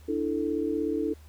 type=chord; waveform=sine; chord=D suspended second; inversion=none; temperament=just; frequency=293.7 / 330.4 / 440.5 Hz; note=D4 / E4 / A4; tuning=0 / +4 / +2 cents; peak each=-30 dBFS; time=0.08-1.14 s; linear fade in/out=10 ms; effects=added 76 Hz sine -48 dBFS peak until 1.28 s + pink hiss -59 dBFS RMS until 1.28 s